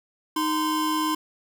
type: tone pair together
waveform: square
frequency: 311.1 / 1030.5 Hz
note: D#4 / C6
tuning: 0 / -27 cents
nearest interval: octave + major sixth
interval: 2073 cents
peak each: -26 dBFS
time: 0.36-1.15 s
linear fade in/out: 5 ms
effects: none